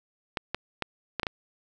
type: clicks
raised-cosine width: 0.3 ms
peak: -12 dBFS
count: 6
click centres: 0.372 / 0.546 / 0.823 / 1.197 / 1.232 / 1.268 s
effects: none